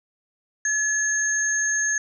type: tone pair together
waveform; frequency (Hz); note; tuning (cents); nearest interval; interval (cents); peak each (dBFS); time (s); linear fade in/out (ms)
sine; 1707 / 6445; G#6 / G8; +47 / +47; octave + major seventh; 2300; -23; 0.65-1.98; 2
effects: none